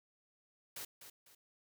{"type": "noise with echo", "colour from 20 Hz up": "white", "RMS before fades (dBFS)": -45, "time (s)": [0.76, 0.85], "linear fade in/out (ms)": 5, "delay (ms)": 250, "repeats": 2, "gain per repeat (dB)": -9, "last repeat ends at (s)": 1.35, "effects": []}